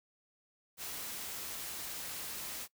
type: noise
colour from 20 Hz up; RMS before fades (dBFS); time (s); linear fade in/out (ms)
white; -42; 0.77-2.68; 50
effects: noise-tail reverb RT60 0.1 s tail -21 dB re dry